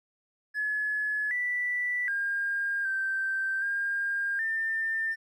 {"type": "tone with pitch steps", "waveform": "triangle", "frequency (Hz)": [1704, 1970, 1611, 1561, 1608, 1796], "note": ["G#6", "B6", "G6", "G6", "G6", "A6"], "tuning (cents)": [44, -5, 47, -8, 44, 35], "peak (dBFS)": -23, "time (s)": [0.54, 5.16], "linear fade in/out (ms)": 50, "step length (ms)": 770, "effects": ["tanh soft clip ceiling -25 dBFS"]}